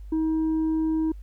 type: tone with tanh clipping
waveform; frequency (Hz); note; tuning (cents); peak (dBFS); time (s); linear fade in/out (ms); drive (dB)
triangle; 317.5; D#4; +35; -22; 0.12-1.12; 5; 7
effects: added 50 Hz sine -37 dBFS peak until 1.22 s + pink hiss -67 dBFS RMS until 1.22 s